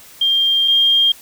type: tone pair in turn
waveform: sine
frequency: 3194 / 3210 Hz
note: G7 / G7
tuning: +32 / +40 cents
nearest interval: unison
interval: 8 cents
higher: second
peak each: -12 / -10 dBFS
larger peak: second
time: 0.21-0.68 / 0.68-1.12 s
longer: first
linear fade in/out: 5 ms
effects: white hiss -42 dBFS RMS until 1.21 s